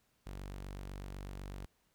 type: tone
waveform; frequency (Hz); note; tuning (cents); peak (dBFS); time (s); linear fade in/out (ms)
sawtooth; 48; G1; -36; -39; 0.26-1.66; 10
effects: pink hiss -75 dBFS RMS until 1.94 s